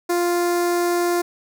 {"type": "tone with notch filter", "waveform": "sawtooth", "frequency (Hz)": 349.2, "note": "F4", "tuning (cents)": 0, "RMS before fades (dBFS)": -20, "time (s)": [0.09, 1.22], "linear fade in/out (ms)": 10, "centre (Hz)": 3000, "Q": 1.1, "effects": []}